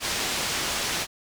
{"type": "low-pass noise", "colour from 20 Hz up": "white", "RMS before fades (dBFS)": -28, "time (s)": [0, 1.07], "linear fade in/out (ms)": 50, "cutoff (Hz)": 6000, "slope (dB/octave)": 12, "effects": []}